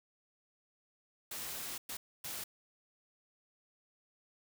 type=noise bursts at uneven times; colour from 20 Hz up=white; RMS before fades=-42 dBFS; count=3; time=1.31-1.78 / 1.89-1.97 / 2.24-2.44 s; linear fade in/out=5 ms; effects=none